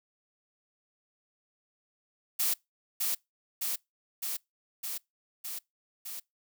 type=noise with echo; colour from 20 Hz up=blue; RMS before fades=-28 dBFS; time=2.39-2.54 s; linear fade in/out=10 ms; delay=610 ms; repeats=6; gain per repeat=-2 dB; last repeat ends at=6.2 s; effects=noise-tail reverb RT60 0.2 s tail -25 dB re dry